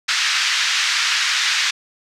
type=band-pass noise; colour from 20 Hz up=pink; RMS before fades=-19 dBFS; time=0.08-1.71 s; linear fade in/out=10 ms; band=1500 to 6000 Hz; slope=24 dB/octave; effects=none